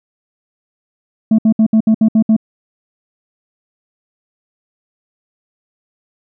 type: tone bursts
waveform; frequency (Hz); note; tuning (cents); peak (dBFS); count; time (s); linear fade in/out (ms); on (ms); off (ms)
sine; 220; A3; 0; -4; 8; 1.31-2.365; 5; 75; 65
effects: tanh soft clip ceiling -6 dBFS